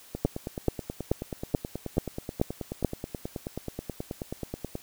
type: two click trains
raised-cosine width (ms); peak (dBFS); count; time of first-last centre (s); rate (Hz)
2; -9 / -19; 7 / 44; 0.25-2.847 / 0.15-4.754; 2.31 / 9.34
effects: white hiss -52 dBFS RMS until 4.82 s